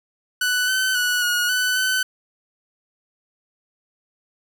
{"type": "tone with pitch steps", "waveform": "sawtooth", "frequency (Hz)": [1489, 1524, 1473, 1447, 1498, 1515], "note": ["F#6", "G6", "F#6", "F#6", "F#6", "F#6"], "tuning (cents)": [11, -49, -8, -39, 21, 40], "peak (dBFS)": -15, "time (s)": [0.41, 2.03], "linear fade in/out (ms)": 5, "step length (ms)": 270, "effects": []}